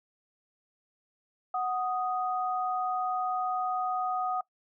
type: tone pair together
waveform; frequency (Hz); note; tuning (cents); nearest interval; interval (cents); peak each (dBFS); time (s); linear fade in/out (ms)
sine; 740 / 1244.5; F#5 / D#6; 0 / 0; major sixth; 900; -29 / -32; 1.54-4.41; 5
effects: noise-tail reverb RT60 0.1 s tail -21 dB re dry